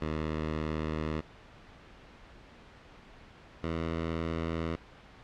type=tone pair in turn; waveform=10% pulse; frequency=77.9 / 82.16 Hz; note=D#2 / E2; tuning=+3 / -5 cents; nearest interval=minor second; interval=92 cents; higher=second; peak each=-23 dBFS; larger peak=neither; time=0.01-1.21 / 3.63-4.76 s; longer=first; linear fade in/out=10 ms; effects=pink hiss -53 dBFS RMS until 5.23 s + low-pass 3000 Hz 12 dB/octave